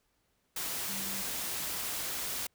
sine tone in noise, 196 Hz, G3, in tune, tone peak -44 dBFS, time 0.89-1.22 s, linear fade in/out 5 ms, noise white, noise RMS -36 dBFS, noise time 0.56-2.47 s, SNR -11 dB, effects pink hiss -75 dBFS RMS until 2.54 s

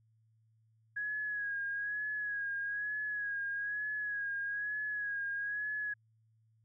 sine tone with vibrato, 1661.2 Hz, G#6, in tune, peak -34 dBFS, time 0.96-5.94 s, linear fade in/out 10 ms, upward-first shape sine, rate 1.1 Hz, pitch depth 43 cents each way, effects added 111 Hz sine -67 dBFS peak until 6.64 s

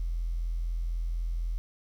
sine tone, 42.02 Hz, E1, 34 cents sharp, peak -27 dBFS, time 0-1.58 s, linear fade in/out 0 ms, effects tanh soft clip ceiling -24 dBFS + 10-bit

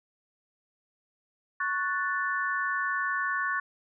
sine chord, F# minor, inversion second, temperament equal, 1108.7 / 1480 / 1760 Hz, C#6 / F#6 / A6, 0 / 0 / 0 cents, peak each -31 dBFS, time 1.6-3.6 s, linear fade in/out 5 ms, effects none

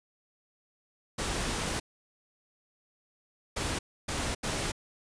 pink noise bursts at uneven times, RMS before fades -32 dBFS, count 4, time 1.18-1.8 / 3.56-3.79 / 4.08-4.35 / 4.43-4.72 s, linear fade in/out 10 ms, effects resampled to 22050 Hz

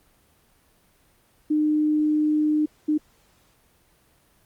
sine tone bursts at uneven times, 303.8 Hz, D#4, 41 cents flat, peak -18 dBFS, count 2, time 1.5-2.66 / 2.88-2.98 s, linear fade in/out 10 ms, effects pink hiss -61 dBFS RMS until 4.45 s + Opus 32 kbps

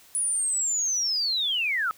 sine linear sweep, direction down, 9956 to 1244.5 Hz, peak -23 dBFS, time 0.15-1.91 s, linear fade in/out 0 ms, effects white hiss -54 dBFS RMS until 1.97 s

